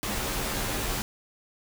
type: noise with comb filter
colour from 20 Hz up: pink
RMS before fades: -30 dBFS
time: 0.03-1.02 s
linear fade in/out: 0 ms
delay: 12 ms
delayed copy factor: -0.75
effects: none